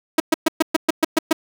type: tone bursts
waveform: sawtooth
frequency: 319.7 Hz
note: D#4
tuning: 47 cents sharp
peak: -8 dBFS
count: 9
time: 0.18-1.329 s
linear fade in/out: 5 ms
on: 21 ms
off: 120 ms
effects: none